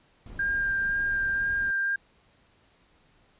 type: noise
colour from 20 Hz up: brown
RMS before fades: -42 dBFS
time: 0.26-1.71 s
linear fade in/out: 2 ms
type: tone with vibrato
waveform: sine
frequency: 1600 Hz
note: G6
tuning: 35 cents sharp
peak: -24 dBFS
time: 0.39-1.96 s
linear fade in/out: 5 ms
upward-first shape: sine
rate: 2 Hz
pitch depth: 12 cents each way
effects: pink hiss -63 dBFS RMS until 3.39 s + resampled to 8000 Hz